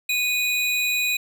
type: tone pair together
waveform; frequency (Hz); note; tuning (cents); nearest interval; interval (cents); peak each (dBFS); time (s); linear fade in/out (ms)
square; 2480 / 3937; D#7 / B7; -6 / -6; minor sixth; 800; -22 / -28; 0.09-1.17; 5
effects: none